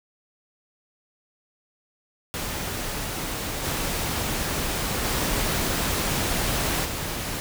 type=noise with level steps; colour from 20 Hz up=pink; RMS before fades=-30 / -27 / -25 / -30 dBFS; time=2.34-7.4 s; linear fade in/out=0 ms; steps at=3.63 / 5.03 / 6.84 s; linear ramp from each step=20 ms; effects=none